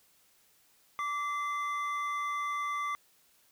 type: tone pair together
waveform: triangle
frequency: 1162 / 2053 Hz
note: D6 / C7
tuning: -19 / -33 cents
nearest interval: minor seventh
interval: 986 cents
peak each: -30 / -37 dBFS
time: 0.99-2.95 s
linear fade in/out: 0 ms
effects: white hiss -66 dBFS RMS until 3.51 s